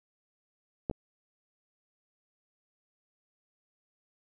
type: clicks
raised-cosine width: 2 ms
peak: -17 / -25 dBFS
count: 2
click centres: 0.898 / 0.912 s
effects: none